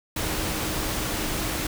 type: tone in noise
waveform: sine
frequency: 311.1 Hz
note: D#4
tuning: in tune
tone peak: -36 dBFS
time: 0.16-1.67 s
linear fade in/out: 5 ms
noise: pink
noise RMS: -28 dBFS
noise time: 0.16-1.67 s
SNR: -11 dB
effects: none